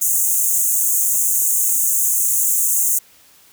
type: high-pass noise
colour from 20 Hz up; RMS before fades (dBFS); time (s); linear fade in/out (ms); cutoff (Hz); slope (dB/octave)
pink; -17; 0.01-2.99; 10; 6400; 96
effects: white hiss -50 dBFS RMS until 3.52 s